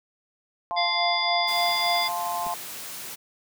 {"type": "chord", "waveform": "sine", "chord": "F major", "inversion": "none", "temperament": "just", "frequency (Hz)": [698.5, 873.1, 1047.7], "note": ["F5", "A5", "C6"], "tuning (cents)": [0, -14, 2], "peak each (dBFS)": [-30, -31, -31], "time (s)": [0.71, 2.54], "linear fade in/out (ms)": 0}
{"type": "harmonic tone", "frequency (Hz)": 695, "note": "F5", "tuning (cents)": -9, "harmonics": [1, 3, 5, 7], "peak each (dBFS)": [-28, -28, -28, -28], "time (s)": [0.76, 2.09], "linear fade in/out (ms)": 20}
{"type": "high-pass noise", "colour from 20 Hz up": "white", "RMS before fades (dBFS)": -37, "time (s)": [1.47, 3.16], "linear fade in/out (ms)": 20, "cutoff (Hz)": 110, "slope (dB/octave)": 24}
{"type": "clicks", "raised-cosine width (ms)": 2, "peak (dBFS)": [-30, -30], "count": 2, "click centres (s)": [2.464, 2.469]}
{"effects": []}